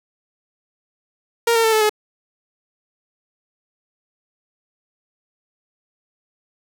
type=tone with pitch steps; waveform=sawtooth; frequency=466.2 / 455.6 / 445.1 / 435 / 425 Hz; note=A#4 / A#4 / A4 / A4 / G#4; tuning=0 / -40 / +20 / -20 / +40 cents; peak=-10 dBFS; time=1.47-1.895 s; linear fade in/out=5 ms; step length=85 ms; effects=none